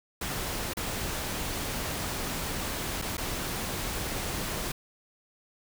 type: noise with dropouts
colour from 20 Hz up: pink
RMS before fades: -33 dBFS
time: 0.21-4.72 s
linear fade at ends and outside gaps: 5 ms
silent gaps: 0.736-0.769 / 3.017-3.021 / 3.17-3.179 s
effects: none